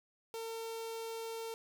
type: tone with notch filter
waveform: sawtooth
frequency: 453.3 Hz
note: A#4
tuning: 48 cents flat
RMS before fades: -42 dBFS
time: 0.34-1.54 s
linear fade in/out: 0 ms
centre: 1700 Hz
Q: 1.6
effects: none